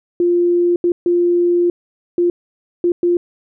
sine tone bursts at uneven times, 349.2 Hz, F4, in tune, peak -11 dBFS, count 6, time 0.2-0.76 / 0.84-0.92 / 1.06-1.7 / 2.18-2.3 / 2.84-2.92 / 3.03-3.17 s, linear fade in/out 2 ms, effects none

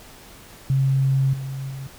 sine tone with level steps, 134.7 Hz, C#3, 49 cents flat, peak -16 / -27 / -30 dBFS, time 0.7-1.87 s, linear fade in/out 0 ms, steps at 1.33 / 1.7 s, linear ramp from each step 5 ms, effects pink hiss -45 dBFS RMS until 1.98 s

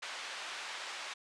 white band-pass noise, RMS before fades -43 dBFS, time 0.02-1.14 s, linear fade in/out 10 ms, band 730 to 3400 Hz, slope 12 dB/octave, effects resampled to 22050 Hz

